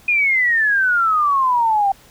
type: exponential sweep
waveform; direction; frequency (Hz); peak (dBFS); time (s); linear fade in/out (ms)
sine; down; 2475 to 772; -13; 0.08-1.92; 5
effects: pink hiss -48 dBFS RMS until 2.1 s